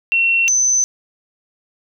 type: tone pair in turn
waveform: sine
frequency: 2720 / 6106 Hz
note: F7 / G8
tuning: -46 / -46 cents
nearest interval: octave + major second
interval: 1400 cents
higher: second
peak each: -12 dBFS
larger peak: neither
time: 0.12-0.48 / 0.48-0.84 s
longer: neither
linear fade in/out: 0 ms
effects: none